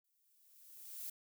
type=noise with exponential growth; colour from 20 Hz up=violet; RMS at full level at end=-43 dBFS; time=0.04-1.1 s; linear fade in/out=5 ms; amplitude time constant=230 ms; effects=none